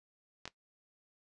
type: clicks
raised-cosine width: 0.2 ms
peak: -24 dBFS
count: 2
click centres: 0.455 / 0.477 s
effects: noise-tail reverb RT60 0.1 s tail -18 dB re dry + resampled to 24000 Hz